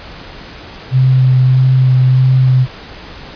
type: tone with vibrato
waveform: sine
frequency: 129.3 Hz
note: C3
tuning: 20 cents flat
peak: -6 dBFS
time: 0.91-2.67 s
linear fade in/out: 50 ms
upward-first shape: sine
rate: 1.6 Hz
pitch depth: 13 cents each way
effects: pink hiss -32 dBFS RMS until 3.35 s + resampled to 11025 Hz